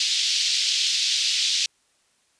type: band-pass noise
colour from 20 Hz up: white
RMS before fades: -23 dBFS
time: 0-1.66 s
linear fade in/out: 2 ms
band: 3000 to 5200 Hz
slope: 24 dB/octave
effects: white hiss -65 dBFS RMS until 2.39 s + resampled to 22050 Hz